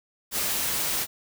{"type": "noise", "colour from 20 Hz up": "white", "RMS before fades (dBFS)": -27, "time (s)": [0.31, 1.07], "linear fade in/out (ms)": 50, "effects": []}